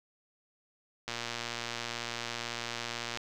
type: click train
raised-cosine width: 0.2 ms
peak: -18 dBFS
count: 248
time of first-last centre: 1.08-3.173 s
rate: 118 Hz
effects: none